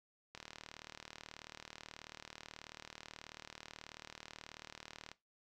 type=click train; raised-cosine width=0.2 ms; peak=-30 dBFS; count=184; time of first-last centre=0.35-5.116 s; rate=38.4 Hz; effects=noise-tail reverb RT60 0.2 s tail -17 dB re dry